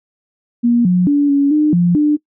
sine tone with pitch steps, 237.9 / 180.1 / 287.6 / 281.5 / 302.3 / 174.6 / 298.1 Hz, A#3 / F#3 / D4 / C#4 / D#4 / F3 / D4, +35 / -46 / -36 / +27 / -50 / 0 / +26 cents, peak -9 dBFS, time 0.63-2.17 s, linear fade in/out 20 ms, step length 220 ms, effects noise-tail reverb RT60 0.1 s tail -22 dB re dry

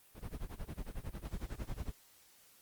brown noise with tremolo, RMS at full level -39 dBFS, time 0.14-1.93 s, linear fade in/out 50 ms, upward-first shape sine, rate 11 Hz, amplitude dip 95%, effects white hiss -64 dBFS RMS until 2.61 s + Opus 32 kbps

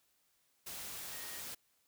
sine tone in noise, 1869 Hz, A#6, 4 cents sharp, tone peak -54 dBFS, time 1.12-1.41 s, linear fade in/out 10 ms, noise white, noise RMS -45 dBFS, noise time 0.66-1.55 s, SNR -12 dB, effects white hiss -75 dBFS RMS until 1.87 s

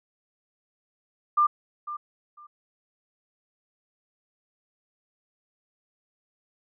sine tone with echo, 1195 Hz, D6, 30 cents sharp, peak -17 dBFS, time 1.37-1.47 s, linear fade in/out 10 ms, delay 500 ms, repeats 2, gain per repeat -14 dB, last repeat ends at 2.47 s, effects none

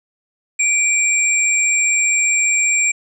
sine tone pair together, 2349 / 7467 Hz, D7 / A#8, 0 / +2 cents, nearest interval octave + minor sixth, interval 2002 cents, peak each -16 dBFS, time 0.59-2.92 s, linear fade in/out 10 ms, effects none

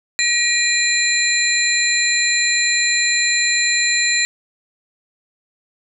sine tone cluster, 1909 / 2405 / 4068 / 7240 Hz, A#6 / D7 / C8 / A8, +41 / +41 / -50 / +48 cents, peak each -20 dBFS, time 0.19-4.25 s, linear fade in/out 0 ms, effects none

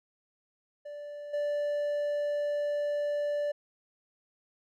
triangle tone with level steps, 585 Hz, D5, 7 cents flat, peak -37 / -26 dBFS, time 0.85-3.52 s, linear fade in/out 10 ms, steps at 1.33 s, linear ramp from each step 10 ms, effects none

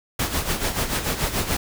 pink noise with tremolo, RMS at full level -22 dBFS, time 0.19-1.57 s, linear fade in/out 5 ms, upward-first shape sine, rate 6.9 Hz, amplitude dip 65%, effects none

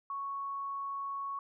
sine tone, 1108.7 Hz, C#6, in tune, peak -35 dBFS, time 0.1-1.39 s, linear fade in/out 2 ms, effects none

